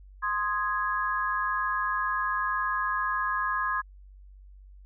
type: chord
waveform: sine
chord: Ab major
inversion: first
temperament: equal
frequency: 1046.5 / 1244.5 / 1661.2 Hz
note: C6 / Eb6 / Ab6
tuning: 0 / 0 / 0 cents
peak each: -29 / -31 / -30 dBFS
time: 0.22-3.82 s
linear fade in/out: 20 ms
effects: added 48 Hz sine -47 dBFS peak until 4.85 s